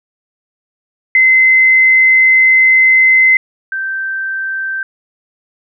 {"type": "tone pair in turn", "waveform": "sine", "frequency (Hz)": [2056, 1559.6], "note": ["C7", "G6"], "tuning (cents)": [-31, -9], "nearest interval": "perfect fourth", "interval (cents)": 478, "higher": "first", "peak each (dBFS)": [-5, -16], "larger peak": "first", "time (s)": [[1.15, 3.37], [3.72, 4.83]], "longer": "first", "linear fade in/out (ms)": 2, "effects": []}